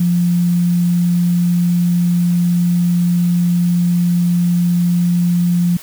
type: tone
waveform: sine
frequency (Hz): 174.61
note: F3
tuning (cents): 0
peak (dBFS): -11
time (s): 0-5.77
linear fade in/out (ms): 5
effects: white hiss -36 dBFS RMS until 5.82 s